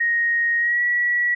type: tone with pitch glide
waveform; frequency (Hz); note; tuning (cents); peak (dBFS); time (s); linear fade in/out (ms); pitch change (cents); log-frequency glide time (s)
sine; 1871 to 1934.7; A#6 to B6; +6 to -36; -17; 0-1.35; 10; +58; 0.58-0.82
effects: none